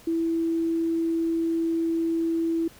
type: tone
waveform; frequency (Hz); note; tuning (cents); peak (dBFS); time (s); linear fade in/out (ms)
sine; 330; E4; +2; -22; 0.07-2.68; 5
effects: pink hiss -51 dBFS RMS until 2.79 s